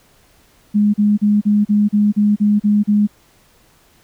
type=tone bursts; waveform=sine; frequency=207.7 Hz; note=G#3; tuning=in tune; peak=-10 dBFS; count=10; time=0.74-3.073 s; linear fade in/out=20 ms; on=200 ms; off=37 ms; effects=pink hiss -53 dBFS RMS until 4.03 s